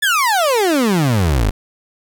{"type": "exponential sweep", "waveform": "30% pulse", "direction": "down", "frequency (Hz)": [1777, 45.81], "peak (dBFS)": -10, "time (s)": [0.02, 1.51], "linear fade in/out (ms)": 10, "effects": ["8-bit"]}